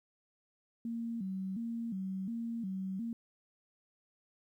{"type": "tone with vibrato", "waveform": "sine", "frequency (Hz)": 209.7, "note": "G#3", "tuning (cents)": 17, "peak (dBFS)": -35, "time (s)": [0.85, 3.13], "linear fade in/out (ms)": 2, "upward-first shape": "square", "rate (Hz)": 1.4, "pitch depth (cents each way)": 170, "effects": ["12-bit"]}